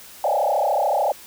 sine tone with frequency modulation, 698.5 Hz, F5, in tune, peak -17 dBFS, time 0.24-1.12 s, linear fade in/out 2 ms, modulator 33.7 Hz, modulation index 4.4, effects white hiss -43 dBFS RMS until 1.26 s

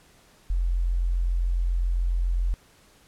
sine tone, 43.65 Hz, F1, in tune, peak -21 dBFS, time 0.5-2.54 s, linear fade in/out 0 ms, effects pink hiss -57 dBFS RMS until 3.07 s + low-pass 12000 Hz 12 dB/octave

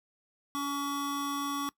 square tone pair together, 282.8 / 1131 Hz, C#4 / C#6, +35 / +34 cents, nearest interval 2 octaves, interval 2399 cents, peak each -35 / -34 dBFS, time 0.55-1.69 s, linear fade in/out 0 ms, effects noise-tail reverb RT60 0.1 s tail -21 dB re dry

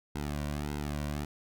sawtooth tone with flanger, 73.42 Hz, D2, in tune, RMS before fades -35 dBFS, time 0.15-1.25 s, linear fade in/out 5 ms, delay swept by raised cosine 1.7 to 2.38 ms, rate 1.7 Hz, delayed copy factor -1, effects none

